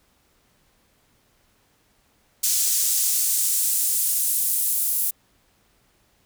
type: noise with high-pass filter sweep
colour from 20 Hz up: pink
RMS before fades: -22 dBFS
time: 2.43-5.11 s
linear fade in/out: 10 ms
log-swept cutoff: 6600 to 11000 Hz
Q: 1.2
effects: pink hiss -63 dBFS RMS until 6.25 s